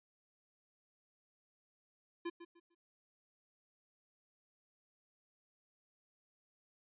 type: tone with echo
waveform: square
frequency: 342.9 Hz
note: F4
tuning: 32 cents flat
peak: -38 dBFS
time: 2.25-2.3 s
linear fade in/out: 10 ms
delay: 150 ms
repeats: 3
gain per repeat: -12 dB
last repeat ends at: 2.75 s
effects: resampled to 8000 Hz